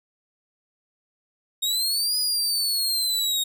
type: exponential two-way sweep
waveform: sawtooth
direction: up then down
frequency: 3729 to 4978 to 3729 Hz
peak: -19 dBFS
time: 1.62-3.44 s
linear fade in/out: 10 ms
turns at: 2.17 s
effects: none